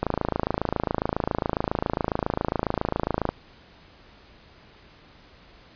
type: click train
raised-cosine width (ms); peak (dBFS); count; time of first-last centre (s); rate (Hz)
1; -9; 90; 0.03-3.29; 27.3
effects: pink hiss -52 dBFS RMS until 5.75 s + resampled to 11025 Hz